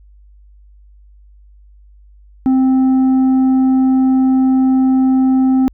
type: tone with tanh clipping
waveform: sine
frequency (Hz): 261.6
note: C4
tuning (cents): 0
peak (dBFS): -10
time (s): 2.46-5.68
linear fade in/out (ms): 0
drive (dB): 5
effects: added 50 Hz sine -41 dBFS peak until 5.73 s